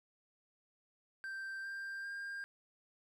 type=tone with pitch steps; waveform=triangle; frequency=1568 / 1585.3 / 1602.8 Hz; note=G6 / G6 / G6; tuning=0 / +19 / +38 cents; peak=-39 dBFS; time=1.24-2.44 s; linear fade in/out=0 ms; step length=400 ms; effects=none